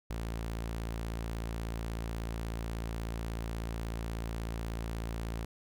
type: tone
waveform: sawtooth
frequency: 56.4 Hz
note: A1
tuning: 44 cents sharp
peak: -31 dBFS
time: 0.1-5.45 s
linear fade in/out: 5 ms
effects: none